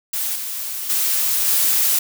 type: noise with level steps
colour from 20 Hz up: blue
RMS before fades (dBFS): -23 / -27 / -19 / -17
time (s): 0.13-1.99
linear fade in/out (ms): 5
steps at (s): 0.35 / 0.89 / 1.47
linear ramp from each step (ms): 10
effects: none